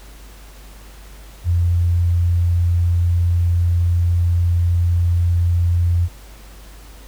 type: tone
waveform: sine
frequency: 86.7 Hz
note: F2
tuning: 12 cents flat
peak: -13 dBFS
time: 1.44-6.09 s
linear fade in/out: 50 ms
effects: added 50 Hz sine -38 dBFS peak until 7.07 s + pink hiss -45 dBFS RMS until 7.07 s